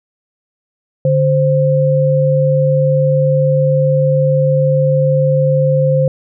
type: tone pair together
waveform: sine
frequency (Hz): 145.54 / 523.3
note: D3 / C5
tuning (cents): -15 / 0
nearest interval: octave + minor seventh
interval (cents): 2215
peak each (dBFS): -12 / -12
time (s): 1.05-6.08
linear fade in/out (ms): 2
effects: none